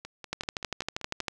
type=two click trains; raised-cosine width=0.2 ms; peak=-23 / -13 dBFS; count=7 / 13; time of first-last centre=0.05-1.206 / 0.33-1.282 s; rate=5.19 / 12.6 Hz; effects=none